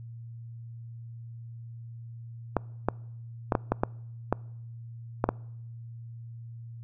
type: clicks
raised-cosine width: 1 ms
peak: -9 dBFS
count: 9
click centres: 2.567 / 2.886 / 3.522 / 3.552 / 3.72 / 3.835 / 4.326 / 5.241 / 5.29 s
effects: noise-tail reverb RT60 0.8 s tail -25 dB re dry + added 116 Hz sine -40 dBFS peak until 6.83 s